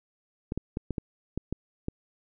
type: clicks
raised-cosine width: 3 ms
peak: -17 dBFS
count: 8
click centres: 0.521 / 0.576 / 0.771 / 0.907 / 0.982 / 1.376 / 1.526 / 1.884 s
effects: none